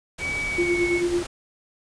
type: noise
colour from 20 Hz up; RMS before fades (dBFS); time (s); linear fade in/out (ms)
pink; -34; 0.18-1.27; 10
type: tone with pitch glide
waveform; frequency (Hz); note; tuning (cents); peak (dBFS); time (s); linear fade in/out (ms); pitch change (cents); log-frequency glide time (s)
sine; 2277 to 2208; C#7 to C#7; +46 to -7; -25; 0.19-1.03; 50; -53; 0.45-0.84
type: tone with tremolo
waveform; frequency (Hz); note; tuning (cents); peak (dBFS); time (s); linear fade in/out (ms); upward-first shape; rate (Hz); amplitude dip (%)
sine; 349; F4; -1; -18; 0.58-1.23; 5; sine; 9.1; 60
effects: resampled to 22050 Hz